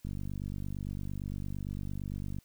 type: click train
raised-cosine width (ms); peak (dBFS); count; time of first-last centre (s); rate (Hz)
5; -26; 115; 0.05-2.386; 48.8
effects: white hiss -67 dBFS RMS until 2.44 s